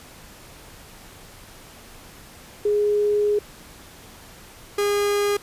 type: tone pair in turn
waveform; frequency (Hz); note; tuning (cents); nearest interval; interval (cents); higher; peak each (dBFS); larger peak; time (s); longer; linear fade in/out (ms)
sine / 45% pulse; 415.3 / 408.4; G#4 / G#4; 0 / -29; unison; 29; first; -17 / -19; first; 2.65-3.39 / 4.78-5.37; first; 5
effects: pink hiss -45 dBFS RMS until 5.42 s + resampled to 32000 Hz